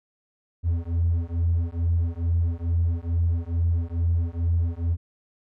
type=beating tone pair; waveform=triangle; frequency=83.5 / 85.8 Hz; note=E2 / F2; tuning=+23 / -30 cents; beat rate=2.3 Hz; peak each=-21 dBFS; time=0.63-4.97 s; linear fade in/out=50 ms; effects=tanh soft clip ceiling -15 dBFS